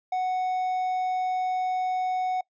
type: tone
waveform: triangle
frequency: 740 Hz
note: F#5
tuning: in tune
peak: -22 dBFS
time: 0.12-2.41 s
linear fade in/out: 5 ms
effects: noise-tail reverb RT60 0.1 s tail -23 dB re dry + resampled to 16000 Hz